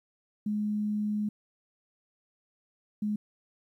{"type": "tone bursts at uneven times", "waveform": "sine", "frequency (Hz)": 210, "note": "G#3", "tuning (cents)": 19, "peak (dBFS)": -27, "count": 2, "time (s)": [[0.46, 1.29], [3.02, 3.16]], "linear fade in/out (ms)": 5, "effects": ["11-bit"]}